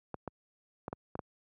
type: clicks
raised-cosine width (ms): 1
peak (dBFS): -23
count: 6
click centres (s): 0.143 / 0.277 / 0.881 / 0.929 / 1.154 / 1.192
effects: high-pass 80 Hz 12 dB/octave